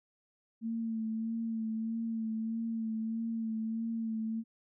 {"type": "tone with vibrato", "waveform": "sine", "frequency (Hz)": 224.6, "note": "A3", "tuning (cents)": 36, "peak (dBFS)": -32, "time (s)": [0.61, 4.44], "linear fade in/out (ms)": 50, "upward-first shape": "sine", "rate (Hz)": 1.6, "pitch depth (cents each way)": 29, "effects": []}